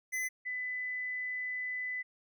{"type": "tone pair in turn", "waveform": ["square", "sine"], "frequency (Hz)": [2023, 2002], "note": ["B6", "B6"], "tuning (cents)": [41, 23], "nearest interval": "unison", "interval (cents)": 18, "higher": "first", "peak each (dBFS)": [-33, -34], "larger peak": "first", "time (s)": [[0.12, 0.29], [0.45, 2.03]], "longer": "second", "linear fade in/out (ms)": 20, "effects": []}